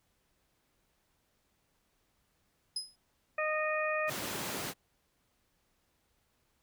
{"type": "tone with exponential decay", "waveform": "35% pulse", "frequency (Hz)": 5060, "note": "D#8", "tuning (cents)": 28, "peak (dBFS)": -28, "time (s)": [2.76, 2.96], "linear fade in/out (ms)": 5, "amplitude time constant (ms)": 43}
{"type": "harmonic tone", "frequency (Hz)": 617, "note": "D#5", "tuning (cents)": -15, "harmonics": [1, 2, 3, 4], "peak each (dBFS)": [-33, -36, -36, -37], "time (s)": [3.38, 4.1], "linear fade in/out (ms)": 5}
{"type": "high-pass noise", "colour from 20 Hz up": "pink", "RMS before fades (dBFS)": -38, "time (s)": [4.07, 4.74], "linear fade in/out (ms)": 50, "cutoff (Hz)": 160, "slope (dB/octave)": 12}
{"effects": ["pink hiss -75 dBFS RMS until 6.62 s"]}